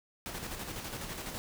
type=noise with tremolo; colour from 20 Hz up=pink; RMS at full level=-39 dBFS; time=0.26-1.38 s; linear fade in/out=0 ms; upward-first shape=square; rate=12 Hz; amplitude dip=40%; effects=none